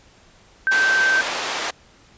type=tone; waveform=sine; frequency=1555 Hz; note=G6; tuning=14 cents flat; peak=-15 dBFS; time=0.67-1.21 s; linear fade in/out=0 ms
type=band-pass noise; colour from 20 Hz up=pink; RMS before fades=-26 dBFS; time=0.71-1.71 s; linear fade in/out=10 ms; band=580 to 6100 Hz; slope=12 dB/octave
effects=pink hiss -52 dBFS RMS until 2.17 s + resampled to 16000 Hz